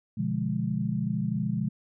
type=chord; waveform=sine; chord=B diminished seventh; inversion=none; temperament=equal; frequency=123.47 / 146.83 / 174.61 / 207.7 Hz; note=B2 / D3 / F3 / Ab3; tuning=0 / 0 / 0 / 0 cents; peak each=-32 / -33 / -31 / -30 dBFS; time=0.17-1.69 s; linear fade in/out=10 ms; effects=none